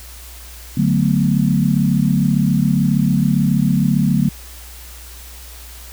sine chord, B minor seventh, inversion first, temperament equal, 146.83 / 185 / 220 / 246.9 Hz, D3 / F#3 / A3 / B3, 0 / 0 / 0 / 0 cents, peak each -17 / -17 / -18 / -21 dBFS, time 0.77-4.29 s, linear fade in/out 5 ms, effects added 60 Hz sine -36 dBFS peak until 5.92 s + white hiss -39 dBFS RMS until 5.92 s

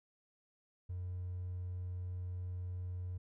triangle tone with hard clipping, 90.3 Hz, F#2, 42 cents flat, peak -39 dBFS, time 0.89-3.18 s, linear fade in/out 10 ms, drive 4 dB, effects none

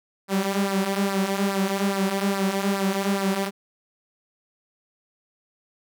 sawtooth tone with flanger, 196 Hz, G3, in tune, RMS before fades -24 dBFS, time 0.28-3.51 s, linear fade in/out 50 ms, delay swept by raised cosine 0.3 to 5.9 ms, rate 2.4 Hz, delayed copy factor -0.65, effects none

